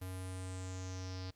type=tone with low-pass filter sweep; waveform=square; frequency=92.8 Hz; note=F#2; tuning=6 cents sharp; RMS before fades=-43 dBFS; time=0.01-1.31 s; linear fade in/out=10 ms; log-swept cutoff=12000 to 4700 Hz; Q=5.3; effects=pink hiss -75 dBFS RMS until 1.35 s